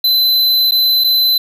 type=tone with dropouts; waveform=square; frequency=4036 Hz; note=B7; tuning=37 cents sharp; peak=-10 dBFS; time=0.04-1.38 s; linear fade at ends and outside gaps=5 ms; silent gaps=0.711-0.719 / 1.039-1.043 s; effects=none